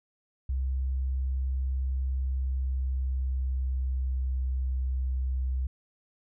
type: tone with pitch glide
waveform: sine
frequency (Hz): 65.5 to 64.49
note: C2 to C2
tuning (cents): +2 to -24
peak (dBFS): -26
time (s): 0.49-5.67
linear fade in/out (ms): 5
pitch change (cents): -26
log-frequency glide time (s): 2.2-4.43
effects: none